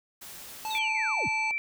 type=noise; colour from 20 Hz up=white; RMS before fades=-44 dBFS; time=0.21-0.79 s; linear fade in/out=10 ms
type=harmonic tone; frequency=875 Hz; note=A5; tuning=10 cents flat; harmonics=1 / 3 / 5 / 7 / 9; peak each=-31 / -41 / -45 / -48 / -50 dBFS; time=0.65-1.51 s; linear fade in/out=0 ms
type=linear sweep; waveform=sine; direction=down; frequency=3886 to 38.89 Hz; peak=-33 dBFS; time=0.7-1.29 s; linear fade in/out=10 ms
type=tone with pitch glide; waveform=sine; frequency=2349 to 2334 Hz; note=D7 to D7; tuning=0 to -11 cents; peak=-27 dBFS; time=0.75-1.58 s; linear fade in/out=0 ms; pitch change=-11 cents; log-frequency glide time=0.86-1.29 s
effects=none